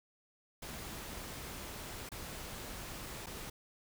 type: noise with dropouts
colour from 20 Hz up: pink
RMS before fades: -45 dBFS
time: 0.62-3.5 s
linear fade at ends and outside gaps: 5 ms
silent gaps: 2.091-2.117 / 3.261-3.267 s
effects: none